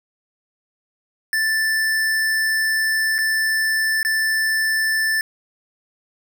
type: tone with dropouts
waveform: square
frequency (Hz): 1763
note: A6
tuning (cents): +3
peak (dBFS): -18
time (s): 1.33-5.21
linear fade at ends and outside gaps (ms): 1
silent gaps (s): 3.182-3.187 / 4.03-4.049
effects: none